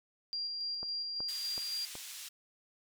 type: tone with tremolo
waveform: sine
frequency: 4766 Hz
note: D8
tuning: 25 cents sharp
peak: -34 dBFS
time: 0.33-1.85 s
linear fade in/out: 0 ms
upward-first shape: square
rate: 3.6 Hz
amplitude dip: 25%
type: click train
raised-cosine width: 1 ms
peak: -32 dBFS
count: 4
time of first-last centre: 0.83-1.954 s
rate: 2.67 Hz
type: band-pass noise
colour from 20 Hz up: pink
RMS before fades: -46 dBFS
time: 1.28-2.29 s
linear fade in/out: 10 ms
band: 3200 to 14000 Hz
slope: 12 dB/octave
effects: none